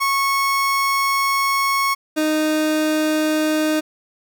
30% pulse tone pair in turn, 1100 / 309.2 Hz, C#6 / D#4, -14 / -11 cents, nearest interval octave + minor seventh, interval 2197 cents, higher first, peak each -14 dBFS, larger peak neither, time 0-1.95 / 2.16-3.81 s, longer first, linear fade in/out 20 ms, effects none

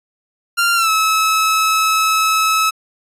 sawtooth tone with pitch glide, 1389 to 1296 Hz, F6 to E6, -10 to -30 cents, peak -9 dBFS, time 0.57-2.71 s, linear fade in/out 20 ms, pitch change -120 cents, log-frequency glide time 0.75-0.9 s, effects resampled to 32000 Hz

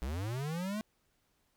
square linear sweep, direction up, 57.4 to 220.2 Hz, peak -35 dBFS, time 0.02-0.81 s, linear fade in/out 0 ms, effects pink hiss -75 dBFS RMS until 1.56 s

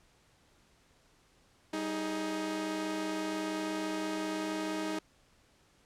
sawtooth tone cluster, 194.5 / 313.9 / 415 Hz, G3 / D#4 / G#4, -13 / +15 / -1 cents, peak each -39 / -30 / -38 dBFS, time 1.73-4.99 s, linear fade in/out 5 ms, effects pink hiss -66 dBFS RMS until 5.85 s + low-pass 9000 Hz 12 dB/octave

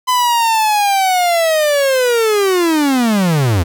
45% pulse linear sweep, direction down, 1016 to 78.8 Hz, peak -11 dBFS, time 0.07-3.64 s, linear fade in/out 20 ms, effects none

